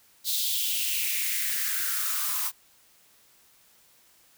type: noise with high-pass filter sweep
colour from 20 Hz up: blue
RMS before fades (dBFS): -28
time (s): 0.24-2.52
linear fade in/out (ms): 50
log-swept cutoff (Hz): 4000 to 990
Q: 4.4
effects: white hiss -60 dBFS RMS until 4.37 s